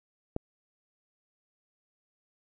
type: click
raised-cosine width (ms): 2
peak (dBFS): -17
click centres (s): 0.364
effects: none